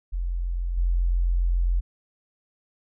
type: tone with level steps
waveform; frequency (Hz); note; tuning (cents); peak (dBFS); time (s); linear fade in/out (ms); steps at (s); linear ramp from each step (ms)
sine; 43.65; F1; 0; -24 / -19; 0.12-1.81; 20; 0.77; 10
effects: none